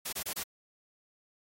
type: noise bursts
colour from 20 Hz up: white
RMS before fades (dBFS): -36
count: 4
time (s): 0.05-0.437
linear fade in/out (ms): 10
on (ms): 78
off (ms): 25
effects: AAC 48 kbps